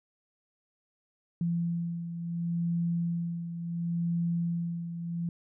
sine beating tone pair, 170 / 170.71 Hz, F3 / F3, -46 / -39 cents, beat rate 0.71 Hz, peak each -29 / -36 dBFS, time 1.41-5.29 s, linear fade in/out 2 ms, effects none

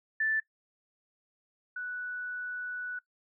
sine tone pair in turn, 1760 / 1480 Hz, A6 / F#6, 0 / 0 cents, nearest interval minor third, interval 300 cents, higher first, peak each -26 / -34 dBFS, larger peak first, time 0.2-0.4 / 1.76-2.99 s, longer second, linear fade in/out 5 ms, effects noise-tail reverb RT60 0.1 s tail -20 dB re dry

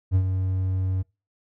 triangle tone with ADSR envelope, 93.8 Hz, F#2, 24 cents sharp, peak -13 dBFS, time 0.11-1.03 s, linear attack 43 ms, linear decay 74 ms, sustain -7 dB, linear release 19 ms, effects noise-tail reverb RT60 0.3 s tail -26 dB re dry

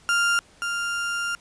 35% pulse tone pair in turn, 1396.9 / 1396.9 Hz, F6 / F6, 0 / 0 cents, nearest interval unison, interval 0 cents, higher neither, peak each -17 / -23 dBFS, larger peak first, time 0.09-0.39 / 0.62-1.35 s, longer second, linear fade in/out 0 ms, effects pink hiss -54 dBFS RMS until 1.4 s + resampled to 22050 Hz

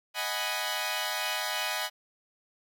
10% pulse chord, G# minor seventh, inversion second, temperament equal, 622.3 / 740 / 830.6 / 987.8 Hz, D#5 / F#5 / G#5 / B5, 0 / 0 / 0 / 0 cents, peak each -27 dBFS, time 0.14-1.9 s, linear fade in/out 50 ms, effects none

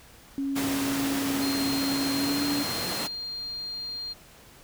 sine tone with pitch glide, 275.5 to 286 Hz, C#4 to D4, -11 to -46 cents, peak -26 dBFS, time 0.38-2.63 s, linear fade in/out 0 ms, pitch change +65 cents, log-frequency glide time 2.13-2.41 s
pink high-pass noise, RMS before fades -32 dBFS, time 0.55-3.08 s, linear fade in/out 20 ms, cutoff 130 Hz, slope 12 dB/octave
sine tone, 4200 Hz, C8, 6 cents sharp, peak -32 dBFS, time 1.41-4.14 s, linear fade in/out 20 ms
effects pink hiss -52 dBFS RMS until 4.63 s

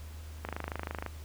click train, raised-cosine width 0.5 ms, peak -20 dBFS, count 17, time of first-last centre 0.45-1.063 s, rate 26.1 Hz, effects added 77 Hz sine -42 dBFS peak until 1.24 s + pink hiss -54 dBFS RMS until 1.24 s

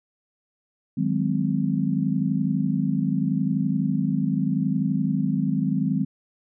sine chord, Ab dominant seventh, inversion second, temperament just, 155.74 / 186.89 / 207.7 / 259.6 Hz, Eb3 / Gb3 / Ab3 / C4, +2 / +18 / 0 / -13 cents, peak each -26 dBFS, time 0.97-6.05 s, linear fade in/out 10 ms, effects none

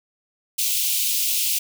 white high-pass noise, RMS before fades -22 dBFS, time 0.58-1.59 s, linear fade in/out 10 ms, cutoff 2500 Hz, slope 48 dB/octave, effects none

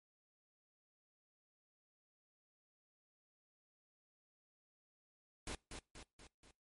pink noise with echo, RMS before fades -44 dBFS, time 5.47-5.55 s, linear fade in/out 2 ms, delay 240 ms, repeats 4, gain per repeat -5 dB, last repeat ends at 6.51 s, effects noise-tail reverb RT60 0.3 s tail -26 dB re dry + MP3 48 kbps

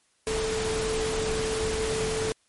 sine tone in noise, 440 Hz, A4, in tune, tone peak -27 dBFS, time 0.27-2.32 s, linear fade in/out 0 ms, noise pink, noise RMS -31 dBFS, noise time 0.27-2.32 s, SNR +1 dB, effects white hiss -67 dBFS RMS until 2.48 s + MP3 48 kbps

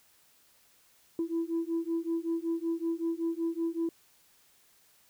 sine beating tone pair, 329.6 / 334.9 Hz, E4 / E4, 0 / +27 cents, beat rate 5.3 Hz, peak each -31 dBFS, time 1.19-3.89 s, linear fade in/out 2 ms, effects tanh soft clip ceiling -24 dBFS + white hiss -64 dBFS RMS until 5.09 s

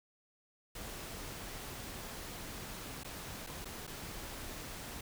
pink noise with dropouts, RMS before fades -45 dBFS, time 0.75-5.01 s, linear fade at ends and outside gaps 5 ms, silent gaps 3.035-3.045 / 3.466-3.47 / 3.647-3.654 / 3.869-3.875 s, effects none

